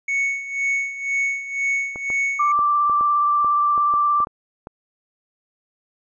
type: tone with tremolo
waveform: triangle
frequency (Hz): 2217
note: C#7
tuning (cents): 0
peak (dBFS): -16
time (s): 0.08-2.52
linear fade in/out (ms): 5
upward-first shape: sine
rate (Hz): 2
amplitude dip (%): 75
type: clicks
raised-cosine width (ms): 1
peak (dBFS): -20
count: 11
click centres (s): 1.959 / 2.102 / 2.591 / 2.897 / 3.01 / 3.446 / 3.778 / 3.939 / 4.203 / 4.271 / 4.671
type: tone with vibrato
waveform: sine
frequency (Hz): 1174.7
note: D6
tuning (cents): 0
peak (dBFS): -15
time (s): 2.39-4.25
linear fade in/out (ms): 10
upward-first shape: triangle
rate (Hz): 17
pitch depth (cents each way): 16
effects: resampled to 22050 Hz